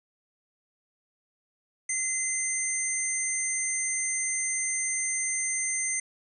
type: tone cluster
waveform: sine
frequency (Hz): 2063 / 6250 / 8720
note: C7 / G8 / C#9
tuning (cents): -25 / -6 / -29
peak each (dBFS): -32 / -31 / -30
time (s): 1.89-6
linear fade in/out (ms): 5
effects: none